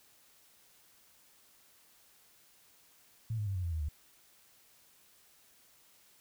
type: tone with pitch steps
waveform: sine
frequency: 112.2 / 104.69 / 97.68 / 91.13 / 85.03 / 79.34 / 74.02 Hz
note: A2 / G#2 / G2 / F#2 / F2 / D#2 / D2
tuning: +34 / +14 / -6 / -26 / -46 / +34 / +14 cents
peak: -32 dBFS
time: 3.3-3.888 s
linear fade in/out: 5 ms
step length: 84 ms
effects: white hiss -64 dBFS RMS until 6.2 s